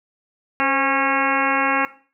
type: harmonic tone with a mistuned harmonic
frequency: 273.1 Hz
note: C#4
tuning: 26 cents flat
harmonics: 1 / 2 / 3 / 4 / 5 / 6 / 7 / 8 / 9 / 10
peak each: -26 / -28 / -24 / -24 / -25 / -25 / -29 / -26 / -29 / -28 dBFS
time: 0.6-1.85 s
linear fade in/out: 0 ms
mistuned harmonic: 2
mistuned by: -53 cents
effects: noise-tail reverb RT60 0.4 s tail -17 dB re dry